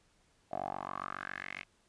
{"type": "tone with band-pass filter sweep", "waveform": "10% pulse", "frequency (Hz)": 47.27, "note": "F#1", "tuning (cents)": 38, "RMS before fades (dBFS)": -41, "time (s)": [0.51, 1.64], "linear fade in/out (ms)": 20, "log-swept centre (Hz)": [660, 2400], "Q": 4.9, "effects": ["pink hiss -70 dBFS RMS until 1.88 s", "resampled to 22050 Hz"]}